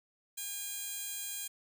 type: tone with high-pass filter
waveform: 15% pulse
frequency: 811 Hz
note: G#5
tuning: 41 cents flat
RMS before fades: -40 dBFS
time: 0.37-1.48 s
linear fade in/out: 10 ms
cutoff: 6200 Hz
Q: 0.75
effects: 10-bit